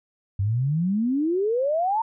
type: exponential sweep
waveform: sine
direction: up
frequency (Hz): 94 to 924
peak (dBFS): -20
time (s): 0.39-2.02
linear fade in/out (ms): 5
effects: none